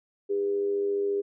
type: tone with amplitude modulation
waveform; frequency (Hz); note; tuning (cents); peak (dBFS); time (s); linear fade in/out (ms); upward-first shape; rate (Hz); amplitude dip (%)
sine; 403; G4; +48; -22; 0.29-1.22; 20; sine; 94.5; 45
effects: none

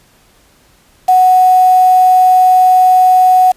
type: tone with quantisation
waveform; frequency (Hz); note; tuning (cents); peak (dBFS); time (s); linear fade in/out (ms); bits
sine; 740; F#5; 0; -4; 1.08-3.52; 10; 4
effects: pink hiss -49 dBFS RMS until 3.56 s + resampled to 32000 Hz

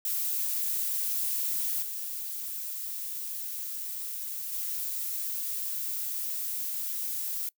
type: noise with level steps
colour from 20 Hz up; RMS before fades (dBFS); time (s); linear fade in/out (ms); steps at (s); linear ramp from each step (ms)
violet; -30 / -36 / -33; 0.05-7.49; 2; 1.82 / 4.52; 10
effects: noise-tail reverb RT60 0.1 s tail -24 dB re dry

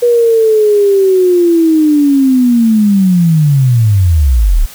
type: linear sweep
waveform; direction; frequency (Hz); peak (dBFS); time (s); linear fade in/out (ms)
sine; down; 485 to 30.87; -5; 0.02-4.66; 10
effects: white hiss -33 dBFS RMS until 4.74 s

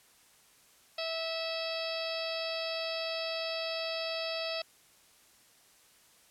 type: harmonic tone with a mistuned harmonic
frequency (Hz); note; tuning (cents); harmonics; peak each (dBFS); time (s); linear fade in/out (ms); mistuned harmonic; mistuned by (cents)
653; E5; -17; 1 / 2 / 3 / 4 / 5 / 6 / 7 / 8; -36 / -45 / -47 / -41 / -44 / -42 / -42 / -43; 0.98-4.62; 5; 8; -16
effects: white hiss -62 dBFS RMS until 6.3 s + low-pass 12000 Hz 12 dB/octave

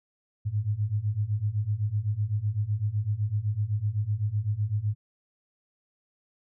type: beating tone pair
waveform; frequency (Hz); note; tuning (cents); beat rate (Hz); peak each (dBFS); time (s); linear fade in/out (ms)
sine; 100.8 / 108.7; G2 / A2; +49 / -21; 7.9; -29 / -27; 0.45-4.95; 20
effects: none

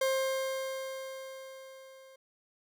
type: tone with level ramp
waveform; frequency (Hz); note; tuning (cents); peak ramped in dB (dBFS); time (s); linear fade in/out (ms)
40% pulse; 530; C5; +22; -25 to -52; 0.01-2.16; 5
effects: none

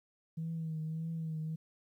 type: tone with vibrato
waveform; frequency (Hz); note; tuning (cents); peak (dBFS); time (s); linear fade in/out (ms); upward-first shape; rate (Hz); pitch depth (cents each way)
sine; 160.5; E3; -46; -34; 0.37-1.56; 10; triangle; 1.7; 49
effects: tanh soft clip ceiling -31 dBFS + 12-bit

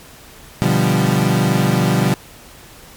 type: chord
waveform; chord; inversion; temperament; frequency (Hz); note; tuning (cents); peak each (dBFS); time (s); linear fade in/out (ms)
35% pulse; G dominant seventh; first; equal; 123.47 / 146.83 / 174.61 / 196; B2 / D3 / F3 / G3; 0 / 0 / 0 / 0; -17; 0.62-2.14; 0
effects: pink hiss -41 dBFS RMS until 2.96 s + MP3 96 kbps

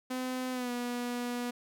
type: tone with pitch glide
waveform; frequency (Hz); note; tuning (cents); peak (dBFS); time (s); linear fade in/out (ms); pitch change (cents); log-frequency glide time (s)
sawtooth; 255.3 to 243.2; C4 to B3; -42 to -26; -29; 0.1-1.51; 10; -84; 0.52-0.71
effects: none

